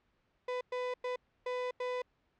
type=tone bursts at uneven times; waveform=35% pulse; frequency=499.3 Hz; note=B4; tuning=19 cents sharp; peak=-32 dBFS; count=5; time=0.48-0.61 / 0.72-0.94 / 1.04-1.16 / 1.46-1.71 / 1.8-2.02 s; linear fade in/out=5 ms; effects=pink hiss -75 dBFS RMS until 2.39 s + low-pass 3000 Hz 12 dB/octave